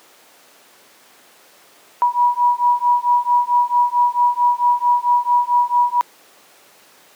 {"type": "beating tone pair", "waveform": "sine", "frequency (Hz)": [968, 972.5], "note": ["B5", "B5"], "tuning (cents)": [-35, -27], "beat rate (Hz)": 4.5, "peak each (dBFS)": -16, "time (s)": [2.02, 6.01], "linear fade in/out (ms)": 0, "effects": ["pink hiss -48 dBFS RMS until 7.15 s", "high-pass 400 Hz 12 dB/octave"]}